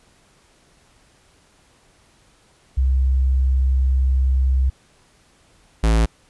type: tone pair in turn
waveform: sine / square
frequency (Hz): 65.41 / 55.37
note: C2 / A1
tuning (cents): 0 / +12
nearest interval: minor third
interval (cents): 288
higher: first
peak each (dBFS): -14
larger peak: neither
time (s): 2.77-4.7 / 5.83-6.06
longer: first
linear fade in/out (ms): 10
effects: pink hiss -56 dBFS RMS until 6.29 s + resampled to 24000 Hz